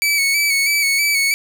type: tone with vibrato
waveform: sawtooth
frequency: 2257 Hz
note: C#7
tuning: 31 cents sharp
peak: -11 dBFS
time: 0.02-1.34 s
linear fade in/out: 0 ms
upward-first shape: square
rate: 3.1 Hz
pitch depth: 35 cents each way
effects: none